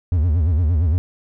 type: tone with vibrato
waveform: triangle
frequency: 81.7 Hz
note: E2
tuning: 15 cents flat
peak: -12 dBFS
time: 0.12-0.98 s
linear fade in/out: 0 ms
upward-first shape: sine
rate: 8.7 Hz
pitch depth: 190 cents each way
effects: none